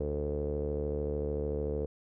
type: tone with low-pass filter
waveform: sawtooth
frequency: 73.42 Hz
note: D2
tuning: in tune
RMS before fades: -33 dBFS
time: 0-1.86 s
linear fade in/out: 5 ms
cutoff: 470 Hz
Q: 9.9
effects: none